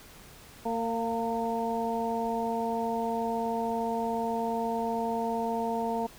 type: harmonic tone with a mistuned harmonic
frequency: 228.4 Hz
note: A#3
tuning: 35 cents flat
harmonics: 1 / 2 / 3 / 4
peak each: -33 / -33 / -33 / -33 dBFS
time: 0.65-6.07 s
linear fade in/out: 10 ms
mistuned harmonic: 3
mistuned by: +23 cents
effects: pink hiss -51 dBFS RMS until 6.18 s